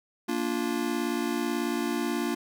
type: chord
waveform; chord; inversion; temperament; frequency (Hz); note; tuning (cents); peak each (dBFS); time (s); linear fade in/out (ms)
square; Bb major; none; just; 233.1 / 291.4 / 349.6; Bb3 / D4 / F4; 0 / -13 / +2; -32; 0.28-2.35; 10
effects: none